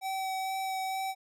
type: tone with vibrato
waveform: square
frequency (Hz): 764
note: G5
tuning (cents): -45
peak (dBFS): -32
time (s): 0.01-1.15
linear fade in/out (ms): 50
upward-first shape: sine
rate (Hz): 2.2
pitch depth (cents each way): 10
effects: none